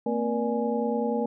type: tone cluster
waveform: sine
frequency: 228.3 / 258.4 / 475.7 / 589 / 834 Hz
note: A#3 / C4 / A#4 / D5 / G#5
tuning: -36 / -21 / +35 / +5 / +7 cents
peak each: -28 / -33 / -28 / -34 / -33 dBFS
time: 0.06-1.26 s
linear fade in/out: 5 ms
effects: none